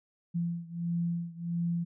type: beating tone pair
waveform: sine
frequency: 170.1 / 171.6 Hz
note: F3 / F3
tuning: -45 / -30 cents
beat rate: 1.5 Hz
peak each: -32 / -34 dBFS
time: 0.34-1.85 s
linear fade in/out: 20 ms
effects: none